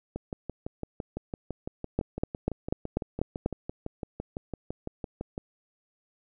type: two click trains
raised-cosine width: 2 ms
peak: -20 / -12 dBFS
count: 32 / 7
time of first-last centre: 0.16-5.379 / 1.99-3.461 s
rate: 5.94 / 4.08 Hz
effects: none